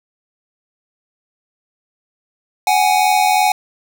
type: tone pair together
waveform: square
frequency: 747.7 / 830.6 Hz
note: F#5 / G#5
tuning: +18 / 0 cents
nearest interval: major second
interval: 182 cents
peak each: -15 dBFS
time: 2.67-3.52 s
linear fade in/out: 2 ms
effects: none